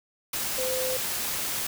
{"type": "tone in noise", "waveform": "sine", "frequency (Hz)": 514, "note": "C5", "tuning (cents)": -31, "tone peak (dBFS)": -28, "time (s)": [0.58, 0.97], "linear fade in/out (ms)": 5, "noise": "white", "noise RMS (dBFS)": -30, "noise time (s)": [0.33, 1.67], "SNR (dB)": -1, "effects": []}